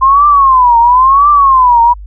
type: tone with vibrato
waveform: sine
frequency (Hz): 1046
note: C6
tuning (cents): -1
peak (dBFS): -3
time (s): 0.01-1.94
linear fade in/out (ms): 20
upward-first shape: triangle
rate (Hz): 0.97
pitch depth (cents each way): 220
effects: added 50 Hz sine -25 dBFS peak until 2.06 s